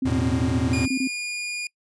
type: tone bursts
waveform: sine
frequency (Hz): 261.6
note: C4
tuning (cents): 0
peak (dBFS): -21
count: 11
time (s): 0.02-1.076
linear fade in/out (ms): 5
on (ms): 76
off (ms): 22
type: chord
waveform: square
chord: E suspended fourth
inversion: none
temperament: equal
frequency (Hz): 82.41 / 110 / 123.47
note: E2 / A2 / B2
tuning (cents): 0 / 0 / 0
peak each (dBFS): -28 / -28 / -29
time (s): 0.05-0.86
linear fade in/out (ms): 10
type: tone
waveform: sawtooth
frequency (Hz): 2433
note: D#7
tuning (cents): -39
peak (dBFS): -24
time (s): 0.73-1.67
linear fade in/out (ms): 2
effects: noise-tail reverb RT60 0.1 s tail -24 dB re dry + resampled to 22050 Hz